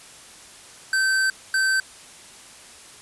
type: tone bursts at uneven times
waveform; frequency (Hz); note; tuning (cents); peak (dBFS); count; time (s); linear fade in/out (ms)
square; 1547; G6; -23; -19; 2; 0.93-1.3 / 1.54-1.8; 2
effects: white hiss -45 dBFS RMS until 3.01 s + resampled to 24000 Hz